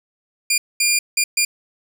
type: tone bursts at uneven times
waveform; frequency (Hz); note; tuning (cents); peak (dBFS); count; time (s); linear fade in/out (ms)
15% pulse; 2400; D7; +37; -8; 4; 0.5-0.58 / 0.8-0.99 / 1.17-1.24 / 1.37-1.45; 5
effects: none